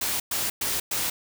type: noise bursts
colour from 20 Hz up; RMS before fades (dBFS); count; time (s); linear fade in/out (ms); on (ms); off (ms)
white; -27; 4; 0.01-1.1; 5; 190; 110
effects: none